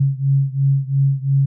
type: beating tone pair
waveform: sine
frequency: 136.3 / 139.2 Hz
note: C#3 / C#3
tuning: -29 / +8 cents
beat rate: 2.9 Hz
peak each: -16 / -18 dBFS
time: 0-1.46 s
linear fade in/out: 10 ms
effects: none